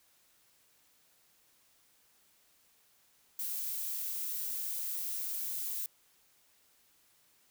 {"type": "noise", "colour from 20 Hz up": "violet", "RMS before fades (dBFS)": -37, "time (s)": [3.39, 5.86], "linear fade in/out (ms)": 2, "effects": ["white hiss -68 dBFS RMS until 7.5 s"]}